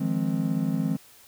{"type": "chord", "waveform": "triangle", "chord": "F minor seventh", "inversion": "third", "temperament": "just", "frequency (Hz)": [157.15, 174.61, 209.5, 261.9], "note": ["Eb3", "F3", "Ab3", "C4"], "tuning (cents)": [18, 0, 15, 2], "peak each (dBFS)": -27, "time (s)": [0, 0.97], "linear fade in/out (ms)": 10, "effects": ["white hiss -53 dBFS RMS until 1.27 s"]}